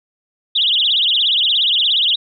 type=tone with vibrato; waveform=sine; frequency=3319 Hz; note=G#7; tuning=2 cents flat; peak=-12 dBFS; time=0.55-2.16 s; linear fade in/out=10 ms; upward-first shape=triangle; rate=17 Hz; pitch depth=300 cents each way; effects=none